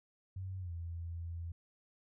sine tone with pitch glide, 94.2 to 84.41 Hz, F#2 to E2, +32 to +42 cents, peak -39 dBFS, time 0.36-1.52 s, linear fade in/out 5 ms, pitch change -190 cents, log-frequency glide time 0.59-0.72 s, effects none

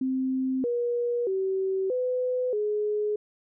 sine tone with pitch steps, 261.3 / 479.7 / 382.4 / 503 / 420.1 Hz, C4 / A#4 / G4 / B4 / G#4, -2 / +50 / -43 / +32 / +20 cents, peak -24 dBFS, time 0.01-3.16 s, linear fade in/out 5 ms, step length 630 ms, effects none

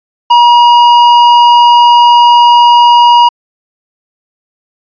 sine tone with tanh clipping, 956 Hz, A#5, 43 cents sharp, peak -3 dBFS, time 0.3-3.29 s, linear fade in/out 10 ms, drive 12 dB, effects resampled to 11025 Hz

